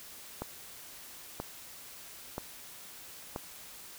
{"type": "click train", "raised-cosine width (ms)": 1, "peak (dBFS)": -21, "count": 4, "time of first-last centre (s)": [0.42, 3.361], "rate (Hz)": 1.02, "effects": ["white hiss -49 dBFS RMS until 3.98 s"]}